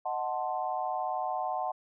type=chord; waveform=sine; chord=D# diminished seventh; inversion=none; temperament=equal; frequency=622.3 / 740 / 880 / 1046.5 Hz; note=D#5 / F#5 / A5 / C6; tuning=0 / 0 / 0 / 0 cents; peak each=-38 / -32 / -36 / -38 dBFS; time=0.05-1.72 s; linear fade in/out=10 ms; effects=none